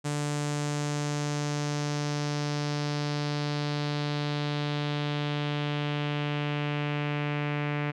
sawtooth tone with low-pass filter sweep, 146.83 Hz, D3, in tune, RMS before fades -30 dBFS, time 0.04-7.92 s, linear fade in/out 20 ms, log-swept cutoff 8000 to 2300 Hz, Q 2.5, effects none

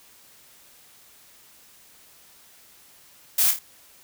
blue noise with echo, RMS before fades -20 dBFS, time 3.38-3.51 s, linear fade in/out 5 ms, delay 27 ms, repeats 3, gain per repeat -6 dB, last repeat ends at 3.591 s, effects white hiss -53 dBFS RMS until 4.03 s

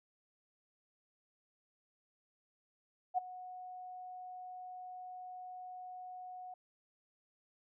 sine tone with ADSR envelope, 733 Hz, F#5, 16 cents flat, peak -27 dBFS, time 3.14-6.54 s, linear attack 38 ms, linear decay 13 ms, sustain -18 dB, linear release 4 ms, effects none

